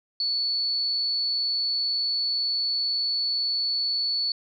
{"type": "tone", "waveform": "sine", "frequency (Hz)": 4439, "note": "C#8", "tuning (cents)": 2, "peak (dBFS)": -23, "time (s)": [0.2, 4.32], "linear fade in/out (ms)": 2, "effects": []}